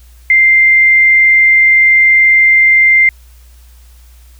sine tone, 2093 Hz, C7, in tune, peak -4 dBFS, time 0.3-3.09 s, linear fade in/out 2 ms, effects added 60 Hz sine -37 dBFS peak until 4.39 s + white hiss -49 dBFS RMS until 4.39 s

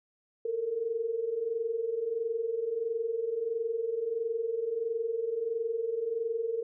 sine tone pair together, 440 / 461.5 Hz, A4 / A#4, 0 / -17 cents, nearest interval minor second, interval 83 cents, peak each -35 / -30 dBFS, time 0.45-6.63 s, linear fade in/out 5 ms, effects none

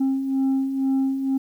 sine beating tone pair, 266.3 / 268.4 Hz, C4 / C4, +31 / +44 cents, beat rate 2.1 Hz, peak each -25 / -18 dBFS, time 0-1.38 s, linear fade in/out 10 ms, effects tanh soft clip ceiling -17 dBFS + 9-bit

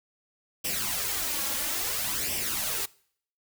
white noise with flanger, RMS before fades -30 dBFS, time 0.64-2.86 s, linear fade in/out 10 ms, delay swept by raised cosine 0.36 to 3.66 ms, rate 0.59 Hz, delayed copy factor +0.65, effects noise-tail reverb RT60 0.6 s tail -23 dB re dry

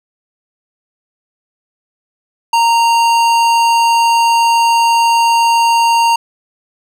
sine tone with hard clipping, 927 Hz, A#5, 10 cents flat, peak -10 dBFS, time 2.53-6.16 s, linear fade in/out 5 ms, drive 16 dB, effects none

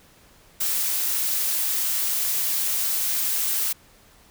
blue noise, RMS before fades -24 dBFS, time 0.6-3.73 s, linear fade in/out 10 ms, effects pink hiss -54 dBFS RMS until 4.3 s

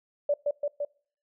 sine tone with echo, 580 Hz, D5, 22 cents flat, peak -21 dBFS, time 0.29-0.34 s, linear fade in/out 5 ms, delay 170 ms, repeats 3, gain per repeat -2 dB, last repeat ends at 0.85 s, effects noise-tail reverb RT60 0.5 s tail -25 dB re dry

